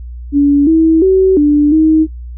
sine tone with pitch steps, 285.4 / 322.8 / 379.1 / 294 / 314.9 Hz, D4 / E4 / F#4 / D4 / D#4, -49 / -36 / +42 / +2 / +21 cents, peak -5 dBFS, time 0.32-2.07 s, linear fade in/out 50 ms, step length 350 ms, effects noise-tail reverb RT60 0.1 s tail -20 dB re dry + added 60 Hz sine -24 dBFS peak until 2.37 s

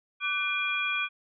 sine tone cluster, 1163 / 1504 / 2408 / 3319 Hz, D6 / F#6 / D7 / G#7, -17 / +28 / +43 / -2 cents, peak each -35 / -34 / -28 / -36 dBFS, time 0.2-1.09 s, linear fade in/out 50 ms, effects none

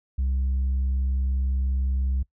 sine tone, 65.7 Hz, C2, 8 cents sharp, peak -19 dBFS, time 0.18-2.23 s, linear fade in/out 10 ms, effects noise-tail reverb RT60 0.1 s tail -22 dB re dry + tanh soft clip ceiling -20 dBFS

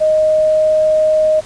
sine tone, 622 Hz, D#5, 1 cent flat, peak -9 dBFS, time 0-1.41 s, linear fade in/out 20 ms, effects pink hiss -37 dBFS RMS until 1.45 s + resampled to 22050 Hz

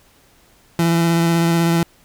30% pulse tone with vibrato, 167.8 Hz, E3, 31 cents sharp, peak -11 dBFS, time 0.79-1.83 s, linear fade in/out 2 ms, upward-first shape square, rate 16 Hz, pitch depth 12 cents each way, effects pink hiss -53 dBFS RMS until 2.04 s

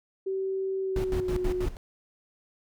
sine tone with pitch glide, 383.8 to 364.1 Hz, G4 to F#4, -37 to -28 cents, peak -27 dBFS, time 0.26-1.66 s, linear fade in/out 10 ms, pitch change -91 cents, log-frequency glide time 0.82-1.34 s
brown noise with tremolo, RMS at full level -29 dBFS, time 0.96-1.77 s, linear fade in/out 2 ms, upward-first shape square, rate 6.2 Hz, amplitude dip 80%
effects none

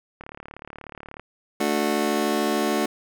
click train, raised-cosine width 0.5 ms, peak -23 dBFS, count 37, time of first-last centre 0.21-1.196 s, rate 36.5 Hz
25% pulse chord, D major, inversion second, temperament just, 220.2 / 293.7 / 367.1 Hz, A3 / D4 / F#4, +2 / 0 / -14 cents, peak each -22 dBFS, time 1.6-2.86 s, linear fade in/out 5 ms
effects none

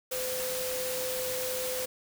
sine tone in noise, 510 Hz, C5, 44 cents flat, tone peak -33 dBFS, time 0.11-1.86 s, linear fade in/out 10 ms, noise white, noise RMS -35 dBFS, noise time 0.11-1.86 s, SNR -1 dB, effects none

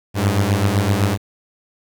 sawtooth beating tone pair, 96.4 / 104.2 Hz, G2 / G#2, -28 / +6 cents, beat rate 7.8 Hz, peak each -14 dBFS, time 0.14-1.18 s, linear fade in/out 50 ms, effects 8-bit

